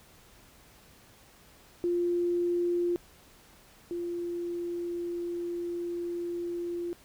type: tone pair in turn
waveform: sine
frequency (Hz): 349.2 / 346.4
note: F4 / F4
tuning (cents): 0 / -14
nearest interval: unison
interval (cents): 14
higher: first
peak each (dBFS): -25 / -31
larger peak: first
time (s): 1.84-2.96 / 3.91-6.93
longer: second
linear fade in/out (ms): 0
effects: pink hiss -57 dBFS RMS until 7.04 s